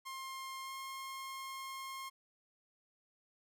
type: tone with pitch glide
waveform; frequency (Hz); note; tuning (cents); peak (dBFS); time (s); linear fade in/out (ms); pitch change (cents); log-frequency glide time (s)
sawtooth; 1062 to 1070; C6 to C6; +25 to +38; -39; 0.05-2.1; 20; +13; 0.62-0.72
effects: none